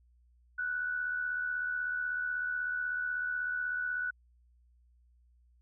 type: tone with amplitude modulation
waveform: sine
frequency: 1480 Hz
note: F#6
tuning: in tune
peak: -29 dBFS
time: 0.58-4.11 s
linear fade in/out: 10 ms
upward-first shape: sine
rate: 76.2 Hz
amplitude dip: 50%
effects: added 60 Hz sine -62 dBFS peak until 5.61 s